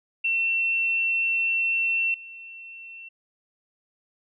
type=tone with level steps; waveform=sine; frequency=2702 Hz; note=E7; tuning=42 cents sharp; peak=-21 / -39 dBFS; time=0.24-3.09 s; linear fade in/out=10 ms; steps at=2.14 s; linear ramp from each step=2 ms; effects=none